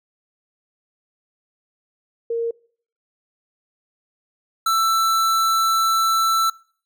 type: tone pair in turn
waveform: sine / square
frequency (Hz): 463.4 / 1330.1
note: A#4 / E6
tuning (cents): -10 / +15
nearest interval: octave + tritone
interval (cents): 1825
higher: second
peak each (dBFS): -20 / -17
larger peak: second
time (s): 2.3-2.51 / 4.66-6.5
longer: second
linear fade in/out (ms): 5
effects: noise-tail reverb RT60 0.5 s tail -23 dB re dry